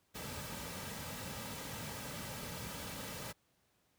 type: noise with comb filter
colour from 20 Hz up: pink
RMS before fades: -44 dBFS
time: 0.14-3.33 s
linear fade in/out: 20 ms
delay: 2.8 ms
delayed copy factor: -0.5
effects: pink hiss -75 dBFS RMS until 3.98 s + high-pass 60 Hz 12 dB/octave